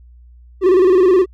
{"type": "tone with vibrato", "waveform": "triangle", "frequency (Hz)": 369.9, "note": "F#4", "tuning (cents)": 0, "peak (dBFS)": -6, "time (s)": [0.61, 1.26], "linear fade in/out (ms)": 50, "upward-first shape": "square", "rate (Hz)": 19, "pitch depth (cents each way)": 74, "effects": ["added 60 Hz sine -40 dBFS peak until 1.33 s"]}